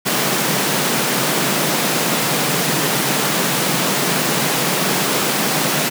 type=high-pass noise; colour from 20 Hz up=pink; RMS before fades=-18 dBFS; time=0.05-5.9 s; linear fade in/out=20 ms; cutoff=130 Hz; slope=96 dB/octave; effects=none